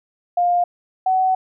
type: tone pair in turn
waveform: sine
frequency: 705 / 750.8 Hz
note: F5 / F#5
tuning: +16 / +25 cents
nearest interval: minor second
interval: 109 cents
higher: second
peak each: -14 dBFS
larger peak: neither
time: 0.37-0.64 / 1.06-1.35 s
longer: second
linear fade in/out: 5 ms
effects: none